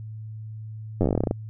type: slowing click train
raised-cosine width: 2 ms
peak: -9 dBFS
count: 15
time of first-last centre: 1.01-1.311 s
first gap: 10 ms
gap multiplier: 1.11
effects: added 109 Hz sine -34 dBFS peak until 1.49 s